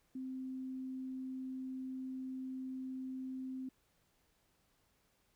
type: tone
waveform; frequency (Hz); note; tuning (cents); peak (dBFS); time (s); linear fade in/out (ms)
sine; 260.4; C4; -8; -40; 0.15-3.69; 5
effects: pink hiss -75 dBFS RMS until 5.35 s